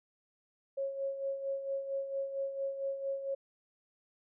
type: tone with tremolo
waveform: sine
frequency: 547 Hz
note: C#5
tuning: 23 cents flat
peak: -31 dBFS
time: 0.77-3.35 s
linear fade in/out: 10 ms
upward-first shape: sine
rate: 4.4 Hz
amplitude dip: 60%
effects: none